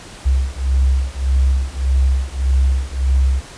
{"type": "beating tone pair", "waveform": "sine", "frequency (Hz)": [65.41, 67.11], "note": ["C2", "C2"], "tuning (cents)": [0, 45], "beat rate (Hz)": 1.7, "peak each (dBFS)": -16, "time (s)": [0.25, 3.41], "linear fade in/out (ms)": 20, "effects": ["pink hiss -37 dBFS RMS until 3.57 s", "resampled to 22050 Hz"]}